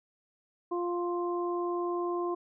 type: harmonic tone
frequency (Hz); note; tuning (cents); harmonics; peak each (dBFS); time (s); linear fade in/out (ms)
350; F4; +4; 1 / 2 / 3; -30 / -39 / -36; 0.71-2.35; 10
effects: none